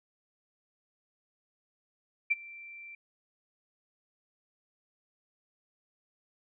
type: tone with ADSR envelope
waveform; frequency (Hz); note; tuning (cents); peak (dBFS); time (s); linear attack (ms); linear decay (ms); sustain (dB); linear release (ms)
sine; 2349; D7; 0; -21; 2.3-2.95; 15; 28; -23; 3
effects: none